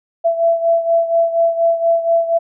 sine beating tone pair, 668 / 672.2 Hz, E5 / E5, +23 / +34 cents, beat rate 4.2 Hz, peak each -13 / -18 dBFS, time 0.24-2.39 s, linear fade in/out 20 ms, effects none

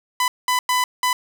sawtooth tone bursts at uneven times, 1000 Hz, B5, 21 cents sharp, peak -13 dBFS, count 4, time 0.2-0.28 / 0.48-0.59 / 0.69-0.84 / 1.03-1.13 s, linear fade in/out 2 ms, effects none

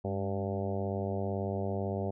harmonic tone with a mistuned harmonic, 97.9 Hz, G2, 2 cents flat, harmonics 1 / 2 / 3 / 4 / 5 / 6 / 7 / 8 / 9, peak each -35 / -37 / -45 / -38 / -40 / -40 / -41 / -47 / -51 dBFS, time 0.04-2.11 s, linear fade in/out 10 ms, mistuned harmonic 2, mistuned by +59 cents, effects none

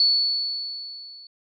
sine tone with level ramp, 4435 Hz, C#8, in tune, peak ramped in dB -14 to -42 dBFS, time 0-1.27 s, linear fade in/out 2 ms, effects none

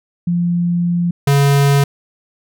sine / square tone pair in turn, 173.6 / 140.73 Hz, F3 / C#3, -10 / +27 cents, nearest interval major third, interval 363 cents, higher first, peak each -13 / -10 dBFS, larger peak second, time 0.27-1.11 / 1.27-1.84 s, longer first, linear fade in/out 5 ms, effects none

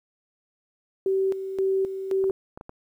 sine tone with tremolo, 384.5 Hz, G4, 33 cents flat, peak -20 dBFS, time 1.06-2.31 s, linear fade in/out 2 ms, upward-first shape square, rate 1.9 Hz, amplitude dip 65%
clicks, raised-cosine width 1 ms, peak -25 dBFS, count 5, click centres 2.241 / 2.298 / 2.575 / 2.611 / 2.694 s
effects 10-bit

